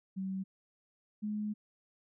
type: tone pair in turn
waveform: sine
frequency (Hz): 190.8 / 210.7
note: G3 / G#3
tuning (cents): -47 / +25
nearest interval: major second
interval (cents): 172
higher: second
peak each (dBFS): -34 / -33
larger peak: second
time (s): 0.16-0.44 / 1.22-1.54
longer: second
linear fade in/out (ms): 20
effects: none